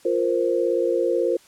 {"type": "chord", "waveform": "sine", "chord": "F suspended fourth", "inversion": "none", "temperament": "just", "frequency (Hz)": [349.2, 465.6, 523.8], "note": ["F4", "Bb4", "C5"], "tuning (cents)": [0, -2, 2], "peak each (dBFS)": -23, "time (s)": [0.05, 1.37], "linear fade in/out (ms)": 5, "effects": ["white hiss -53 dBFS RMS until 1.47 s", "low-pass 10000 Hz 12 dB/octave"]}